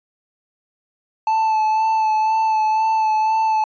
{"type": "tone with vibrato", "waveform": "triangle", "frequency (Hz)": 875, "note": "A5", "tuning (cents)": -10, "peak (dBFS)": -13, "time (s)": [1.27, 3.64], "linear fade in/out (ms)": 2, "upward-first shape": "sine", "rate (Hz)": 2, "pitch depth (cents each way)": 20, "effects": ["resampled to 16000 Hz"]}